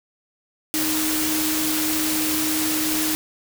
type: tone in noise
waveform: sine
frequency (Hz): 311.1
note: D#4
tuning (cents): 0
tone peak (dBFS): -24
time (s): 0.74-3.15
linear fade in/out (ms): 0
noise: white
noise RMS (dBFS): -24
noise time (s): 0.74-3.15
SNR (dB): -3
effects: none